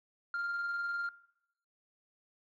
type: tone with tremolo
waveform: sine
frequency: 1396.9 Hz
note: F6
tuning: in tune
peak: -30 dBFS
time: 0.34-1.09 s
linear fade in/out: 2 ms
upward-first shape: square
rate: 20 Hz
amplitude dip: 30%
effects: noise-tail reverb RT60 0.8 s tail -20 dB re dry + tanh soft clip ceiling -31 dBFS